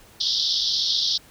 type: band-pass noise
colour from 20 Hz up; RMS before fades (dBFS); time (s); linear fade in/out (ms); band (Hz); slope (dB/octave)
pink; -23; 0.2-1.18; 10; 3300 to 5500; 96
effects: pink hiss -51 dBFS RMS until 1.3 s